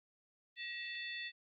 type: harmonic tone with a mistuned harmonic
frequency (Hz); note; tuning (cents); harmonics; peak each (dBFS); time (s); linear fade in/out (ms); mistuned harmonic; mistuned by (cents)
880; A5; 0; 2 / 3 / 4 / 5; -44 / -46 / -47 / -52; 0.56-1.32; 50; 2; +140
effects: Opus 32 kbps